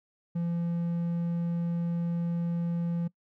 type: tone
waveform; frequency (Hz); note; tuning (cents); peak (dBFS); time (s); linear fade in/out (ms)
triangle; 170.5; F3; -41; -25; 0.35-3.08; 10
effects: noise-tail reverb RT60 0.1 s tail -22 dB re dry